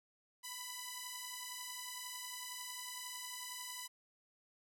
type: beating tone pair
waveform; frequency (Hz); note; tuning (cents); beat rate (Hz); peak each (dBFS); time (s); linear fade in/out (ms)
5% pulse; 987.8 / 998.8; B5 / B5; 0 / +19; 11; -36 / -34; 0.43-3.88; 20
effects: none